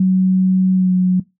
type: tone with pitch glide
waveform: sine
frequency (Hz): 186.8 to 183.38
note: F#3 to F#3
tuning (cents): +17 to -15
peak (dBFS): -10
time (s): 0-1.2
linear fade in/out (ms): 5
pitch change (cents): -32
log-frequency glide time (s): 0.74-0.93
effects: noise-tail reverb RT60 0.2 s tail -20 dB re dry